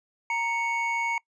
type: tone pair together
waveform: triangle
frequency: 932.1 / 2217 Hz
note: A#5 / C#7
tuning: 0 / 0 cents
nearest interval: octave + minor third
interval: 1500 cents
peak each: -26 dBFS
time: 0.3-1.18 s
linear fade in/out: 2 ms
effects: noise-tail reverb RT60 0.1 s tail -24 dB re dry + resampled to 22050 Hz